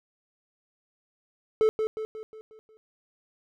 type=tone with echo; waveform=triangle; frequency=436.3 Hz; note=A4; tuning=15 cents flat; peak=-16 dBFS; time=1.61-1.69 s; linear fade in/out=0 ms; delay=180 ms; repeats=6; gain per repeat=-6 dB; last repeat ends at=2.77 s; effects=none